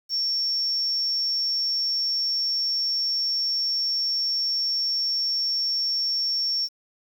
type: tone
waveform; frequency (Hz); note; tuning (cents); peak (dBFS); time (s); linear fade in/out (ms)
sine; 5470; F8; -37; -22; 0.09-6.69; 50
effects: 8-bit